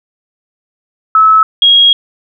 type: tone pair in turn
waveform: sine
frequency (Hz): 1299 / 3285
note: E6 / G#7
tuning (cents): -26 / -20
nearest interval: octave + major third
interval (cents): 1606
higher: second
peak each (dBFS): -3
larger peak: neither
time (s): 1.15-1.43 / 1.62-1.93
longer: second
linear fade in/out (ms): 2
effects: none